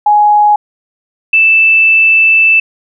sine tone pair in turn, 835 / 2643 Hz, G#5 / E7, +9 / +4 cents, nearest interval octave + minor sixth, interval 1995 cents, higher second, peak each -4 dBFS, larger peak neither, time 0.06-0.56 / 1.33-2.6 s, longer second, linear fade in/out 5 ms, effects none

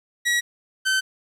sawtooth tone pair in turn, 1918 / 1536.2 Hz, A#6 / G6, +49 / -35 cents, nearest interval major third, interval 384 cents, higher first, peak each -15 / -15 dBFS, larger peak neither, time 0.25-0.41 / 0.85-1.01 s, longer neither, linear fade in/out 20 ms, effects low-pass 10000 Hz 12 dB/octave + 9-bit

